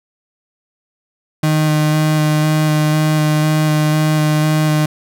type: tone with vibrato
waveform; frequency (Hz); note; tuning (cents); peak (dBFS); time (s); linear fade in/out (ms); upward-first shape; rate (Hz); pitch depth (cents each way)
35% pulse; 153.7; D#3; -21; -10; 1.43-4.86; 5; square; 2; 11
effects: none